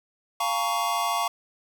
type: chord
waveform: square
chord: Bb minor seventh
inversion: second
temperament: just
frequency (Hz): 699.2 / 839.1 / 932.3 / 1118.8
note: F5 / Ab5 / Bb5 / Db6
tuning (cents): +2 / +18 / 0 / +16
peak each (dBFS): -30 / -33 / -31 / -28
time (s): 0.4-1.28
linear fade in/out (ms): 5
effects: none